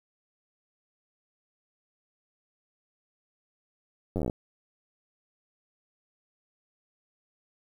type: slowing click train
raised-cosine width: 2 ms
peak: -17 dBFS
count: 11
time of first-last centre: 4.16-4.298 s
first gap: 10 ms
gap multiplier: 1.07
effects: 9-bit